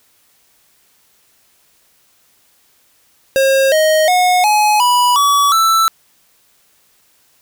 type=tone with pitch steps; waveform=square; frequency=538 / 625.2 / 726.5 / 844.2 / 981 / 1140 / 1324.7 Hz; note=C5 / D#5 / F#5 / G#5 / B5 / C#6 / E6; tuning=+48 / +8 / -32 / +28 / -12 / +48 / +8 cents; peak=-10 dBFS; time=3.36-5.88 s; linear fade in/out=0 ms; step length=360 ms; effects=white hiss -55 dBFS RMS until 7.41 s